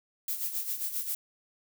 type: noise with tremolo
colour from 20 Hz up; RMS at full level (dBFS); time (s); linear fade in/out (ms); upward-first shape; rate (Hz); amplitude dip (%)
violet; -31; 0.28-1.15; 2; sine; 7.5; 65
effects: none